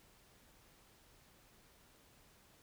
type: silence
effects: pink hiss -66 dBFS RMS until 2.62 s